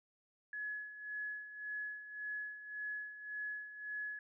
sine tone with tremolo, 1695 Hz, G#6, 35 cents sharp, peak -38 dBFS, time 0.53-4.19 s, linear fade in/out 2 ms, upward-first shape sine, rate 1.8 Hz, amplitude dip 70%, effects none

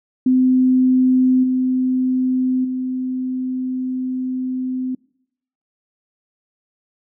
sine tone with level steps, 256.4 Hz, C4, 35 cents flat, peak -11 / -15 / -20 dBFS, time 0.26-4.95 s, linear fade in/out 5 ms, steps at 1.43 / 2.64 s, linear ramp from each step 10 ms, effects noise-tail reverb RT60 0.8 s tail -25 dB re dry

